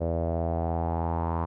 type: tone with low-pass filter sweep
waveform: sawtooth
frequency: 83.1 Hz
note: E2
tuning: 15 cents sharp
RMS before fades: -28 dBFS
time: 0-1.46 s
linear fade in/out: 20 ms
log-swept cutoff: 570 to 1000 Hz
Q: 4.8
effects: none